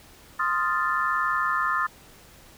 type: chord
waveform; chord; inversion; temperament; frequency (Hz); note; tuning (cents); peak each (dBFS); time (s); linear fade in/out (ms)
sine; F dominant seventh; second; equal with one note detuned; 1046.5 / 1244.5 / 1385.7 / 1760; C6 / Eb6 / F6 / A6; 0 / 0 / -14 / 0; -28 / -26 / -29 / -28; 0.39-1.87; 10
effects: pink hiss -51 dBFS RMS until 2.57 s